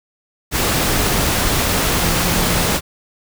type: tone in noise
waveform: sine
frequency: 174.2 Hz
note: F3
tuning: 4 cents flat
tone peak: -24 dBFS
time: 1.97-2.74 s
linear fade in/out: 50 ms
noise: pink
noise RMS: -17 dBFS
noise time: 0.51-2.81 s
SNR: -10 dB
effects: none